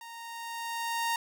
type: tone with level ramp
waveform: sawtooth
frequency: 927 Hz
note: A#5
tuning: 10 cents flat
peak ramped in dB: -40 to -23 dBFS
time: 0.01-1.16 s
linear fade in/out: 2 ms
effects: none